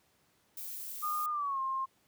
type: noise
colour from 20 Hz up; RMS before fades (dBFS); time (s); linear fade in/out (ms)
violet; -42; 0.57-1.26; 2
type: tone with pitch glide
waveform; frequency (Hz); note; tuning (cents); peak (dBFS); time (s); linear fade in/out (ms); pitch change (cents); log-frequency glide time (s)
sine; 1221 to 1062.9; D#6 to C6; -33 to +27; -31; 1.02-1.86; 20; -240; 1.3-1.6
effects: pink hiss -70 dBFS RMS until 2.07 s + high-pass 100 Hz 12 dB/octave